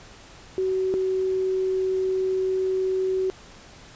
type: tone pair in turn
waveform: sine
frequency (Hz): 376.6 / 376.6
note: F#4 / F#4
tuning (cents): +31 / +31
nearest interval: unison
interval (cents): 0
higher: neither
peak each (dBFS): -21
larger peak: neither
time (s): 0.58-0.94 / 0.94-3.3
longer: second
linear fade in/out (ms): 0
effects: pink hiss -47 dBFS RMS until 3.95 s + resampled to 16000 Hz